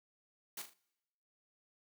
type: noise with echo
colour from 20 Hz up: white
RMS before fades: -43 dBFS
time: 0.57-0.62 s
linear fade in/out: 5 ms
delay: 39 ms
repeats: 3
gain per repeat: -8 dB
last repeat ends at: 0.737 s
effects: noise-tail reverb RT60 1.0 s tail -25 dB re dry + high-pass 150 Hz 12 dB/octave